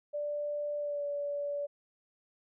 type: tone with pitch glide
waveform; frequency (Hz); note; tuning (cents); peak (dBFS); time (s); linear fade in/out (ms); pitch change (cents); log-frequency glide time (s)
sine; 587.3 to 575.5; D5 to D5; 0 to -35; -32; 0.13-1.67; 20; -35; 0.78-1.04
effects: none